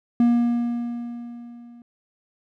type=tone with level ramp; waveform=triangle; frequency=237.8 Hz; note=A#3; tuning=35 cents sharp; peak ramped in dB=-11 to -41 dBFS; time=0.2-1.82 s; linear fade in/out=2 ms; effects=none